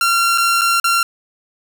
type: tone with dropouts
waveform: sawtooth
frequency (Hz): 1373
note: F6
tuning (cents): -30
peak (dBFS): -9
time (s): 0.01-1.03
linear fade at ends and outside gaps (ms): 2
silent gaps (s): 0.377-0.381 / 0.612-0.616 / 0.8-0.842
effects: none